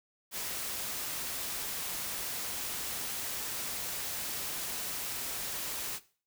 white noise, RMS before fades -37 dBFS, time 0.31-6 s, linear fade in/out 50 ms, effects noise-tail reverb RT60 0.4 s tail -17 dB re dry

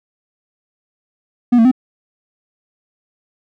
triangle tone with pitch steps, 243 / 226.4 / 256.3 Hz, B3 / A3 / C4, -28 / +50 / -36 cents, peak -5 dBFS, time 1.52-1.715 s, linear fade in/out 10 ms, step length 65 ms, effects none

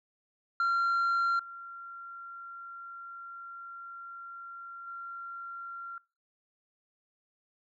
sine tone with level steps, 1376 Hz, F6, 26 cents flat, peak -22 / -41 / -38 dBFS, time 0.6-5.98 s, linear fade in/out 2 ms, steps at 1.39 / 4.87 s, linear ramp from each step 5 ms, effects noise-tail reverb RT60 0.3 s tail -22 dB re dry + tanh soft clip ceiling -24 dBFS

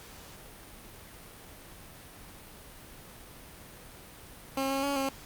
15% pulse tone with pitch steps, 269.7 / 272.1 / 281 / 270.5 Hz, C#4 / C#4 / C#4 / C#4, -47 / -32 / +24 / -42 cents, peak -22 dBFS, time 4.57-5.09 s, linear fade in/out 2 ms, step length 130 ms, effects pink hiss -49 dBFS RMS until 5.25 s + Opus 48 kbps

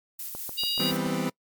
violet noise with tremolo, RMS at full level -35 dBFS, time 0.19-0.97 s, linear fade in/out 5 ms, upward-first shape square, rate 5 Hz, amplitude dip 25%
click train, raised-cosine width 1 ms, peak -25 dBFS, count 6, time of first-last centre 0.35-1.064 s, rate 7 Hz
harmonic tone, 953 Hz, A#5, 38 cents sharp, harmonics 3 / 4 / 5, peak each -30 / -30 / -30 dBFS, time 0.57-0.92 s, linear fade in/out 20 ms
30% pulse chord, C major seventh, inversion first, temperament equal with one note detuned, 162.73 / 196 / 246.9 / 261.6 Hz, E3 / G3 / B3 / C4, -22 / 0 / 0 / 0 cents, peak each -29 dBFS, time 0.79-1.3 s, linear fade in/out 10 ms
effects noise-tail reverb RT60 0.1 s tail -24 dB re dry + MP3 96 kbps

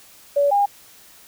sine tone pair in turn, 570 / 809.8 Hz, C#5 / G#5, +48 / -44 cents, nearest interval tritone, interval 608 cents, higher second, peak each -14 dBFS, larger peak neither, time 0.36-0.51 / 0.51-0.66 s, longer neither, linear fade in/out 10 ms, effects white hiss -48 dBFS RMS until 1.27 s

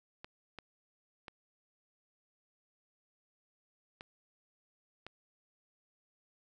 clicks, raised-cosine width 0.3 ms, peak -29 dBFS, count 5, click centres 0.245 / 0.587 / 1.282 / 4.009 / 5.066 s, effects none

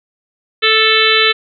harmonic tone, 440 Hz, A4, in tune, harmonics 1 / 3 / 4 / 5 / 6 / 7 / 8 / 9, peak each -17 / -17 / -17 / -17 / -17 / -17 / -17 / -17 dBFS, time 0.62-1.33 s, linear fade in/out 20 ms, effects none

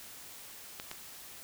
clicks, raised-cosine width 0.2 ms, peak -22 dBFS, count 2, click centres 0.799 / 0.914 s, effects white hiss -49 dBFS RMS until 1.43 s

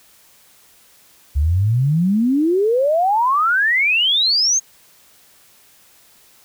sine exponential sweep, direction up, 68 to 6600 Hz, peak -13 dBFS, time 1.35-4.6 s, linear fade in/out 20 ms, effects white hiss -51 dBFS RMS until 6.44 s

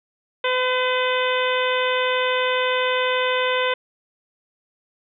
harmonic tone, 507 Hz, B4, 45 cents sharp, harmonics 1 / 2 / 3 / 4 / 5 / 6 / 7, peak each -22 / -25 / -27 / -28 / -29 / -30 / -30 dBFS, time 0.44-3.74 s, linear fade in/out 5 ms, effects none

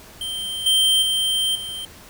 square tone with level steps, 3136 Hz, G7, in tune, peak -26 / -15 / -19 / -29 dBFS, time 0.21-1.85 s, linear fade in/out 2 ms, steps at 0.66 / 1.02 / 1.55 s, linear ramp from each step 5 ms, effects pink hiss -44 dBFS RMS until 2.09 s

